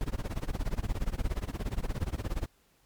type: noise with tremolo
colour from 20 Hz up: brown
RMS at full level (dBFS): -29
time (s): 0.01-2.46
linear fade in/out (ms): 0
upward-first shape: sine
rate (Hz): 17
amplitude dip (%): 95
effects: pink hiss -67 dBFS RMS until 2.85 s + MP3 96 kbps